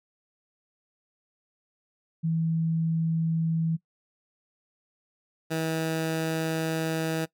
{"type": "tone pair in turn", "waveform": ["sine", "15% pulse"], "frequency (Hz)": [163, 161.03], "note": ["E3", "E3"], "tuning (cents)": [-19, -40], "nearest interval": "unison", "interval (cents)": 21, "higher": "first", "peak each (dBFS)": [-23, -20], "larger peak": "second", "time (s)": [[2.23, 3.77], [5.5, 7.26]], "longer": "second", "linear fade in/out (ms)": 20, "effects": ["noise-tail reverb RT60 0.1 s tail -21 dB re dry"]}